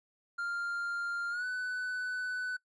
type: tone with pitch glide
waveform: triangle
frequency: 1396.9 to 1497.2 Hz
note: F6 to F#6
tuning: 0 to +20 cents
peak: -31 dBFS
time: 0.38-2.57 s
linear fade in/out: 10 ms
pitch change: +120 cents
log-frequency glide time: 1.3-1.45 s
effects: noise-tail reverb RT60 0.1 s tail -22 dB re dry + resampled to 24000 Hz